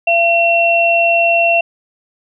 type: tone pair together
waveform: sine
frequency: 680 / 2720 Hz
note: F5 / F7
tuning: -46 / -46 cents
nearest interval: 2 octaves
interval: 2400 cents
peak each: -12 / -12 dBFS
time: 0.07-1.61 s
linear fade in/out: 5 ms
effects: none